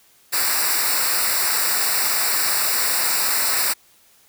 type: noise with comb filter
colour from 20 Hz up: white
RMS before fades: -20 dBFS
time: 0.32-3.74 s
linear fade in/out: 20 ms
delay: 0.31 ms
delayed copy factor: -0.9
effects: white hiss -55 dBFS RMS until 4.28 s